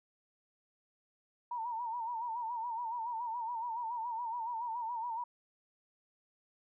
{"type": "tone with vibrato", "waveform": "sine", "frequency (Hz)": 932.3, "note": "A#5", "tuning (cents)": 0, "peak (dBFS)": -35, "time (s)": [1.51, 5.24], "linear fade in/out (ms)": 5, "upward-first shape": "sine", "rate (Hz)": 7.1, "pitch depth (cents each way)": 90, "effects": []}